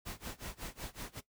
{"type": "noise with tremolo", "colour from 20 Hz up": "pink", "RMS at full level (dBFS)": -42, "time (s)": [0.05, 1.21], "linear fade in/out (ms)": 20, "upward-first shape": "sine", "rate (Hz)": 5.4, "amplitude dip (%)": 95, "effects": ["noise-tail reverb RT60 0.1 s tail -17 dB re dry"]}